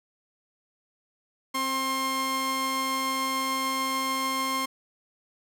sawtooth tone pair together, 264.3 / 1064 Hz, C4 / C6, +18 / +29 cents, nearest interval 2 octaves, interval 2411 cents, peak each -29 / -23 dBFS, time 1.54-4.66 s, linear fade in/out 10 ms, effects none

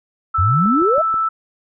sine tone, 1318.5 Hz, E6, in tune, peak -15 dBFS, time 0.34-1.29 s, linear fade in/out 10 ms
sine exponential sweep, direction up, 80.1 to 672 Hz, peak -14 dBFS, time 0.38-1.02 s, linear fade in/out 10 ms
click train, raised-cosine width 2 ms, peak -22 dBFS, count 4, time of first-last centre 0.66-1.142 s, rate 6.23 Hz
effects none

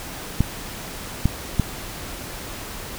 clicks, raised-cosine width 5 ms, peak -4 dBFS, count 3, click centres 0.406 / 1.256 / 1.597 s, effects pink hiss -34 dBFS RMS until 2.98 s

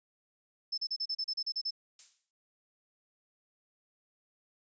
sine tone bursts, 5260 Hz, E8, 5 cents flat, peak -31 dBFS, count 11, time 0.72-1.708 s, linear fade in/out 10 ms, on 58 ms, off 35 ms
violet noise with exponential decay, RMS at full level -41 dBFS, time 1.99-2.31 s, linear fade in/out 2 ms, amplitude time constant 69 ms
effects resampled to 16000 Hz

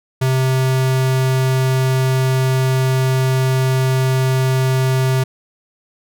square tone, 130.81 Hz, C3, in tune, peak -14 dBFS, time 0.21-5.24 s, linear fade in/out 10 ms, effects none

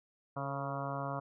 harmonic tone with a mistuned harmonic, 138.59 Hz, C#3, in tune, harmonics 1 / 2 / 3 / 4 / 5 / 6 / 7 / 8 / 9 / 10, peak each -40 / -45 / -50 / -43 / -42 / -51 / -44 / -44 / -46 / -49 dBFS, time 0.36-1.2 s, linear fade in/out 10 ms, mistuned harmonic 3, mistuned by +65 cents, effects none

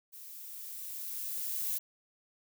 violet noise with level ramp, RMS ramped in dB -49 to -33 dBFS, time 0.12-1.79 s, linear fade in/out 20 ms, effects none

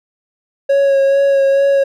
triangle tone with vibrato, 551 Hz, C#5, 11 cents flat, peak -7 dBFS, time 0.69-1.84 s, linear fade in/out 10 ms, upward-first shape sine, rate 2.3 Hz, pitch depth 18 cents each way, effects none

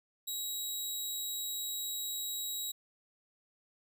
15% pulse tone with amplitude modulation, 3849 Hz, B7, 45 cents flat, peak -27 dBFS, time 0.27-2.72 s, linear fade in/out 10 ms, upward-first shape sine, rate 210 Hz, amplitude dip 30%, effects none

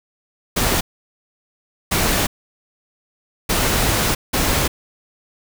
pink noise bursts at uneven times, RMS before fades -18 dBFS, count 4, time 0.56-0.81 / 1.91-2.27 / 3.49-4.15 / 4.33-4.68 s, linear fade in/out 10 ms, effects none

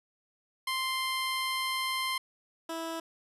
15% pulse tone pair in turn, 1046.5 / 328 Hz, C6 / E4, 0 / -9 cents, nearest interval octave + minor sixth, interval 2009 cents, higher first, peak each -23 / -28 dBFS, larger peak first, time 0.67-2.18 / 2.69-3 s, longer first, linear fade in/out 5 ms, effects resampled to 32000 Hz

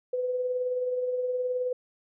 sine tone with tremolo, 501 Hz, B4, 25 cents sharp, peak -24 dBFS, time 0.13-1.73 s, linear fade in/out 5 ms, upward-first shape triangle, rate 19 Hz, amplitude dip 45%, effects none

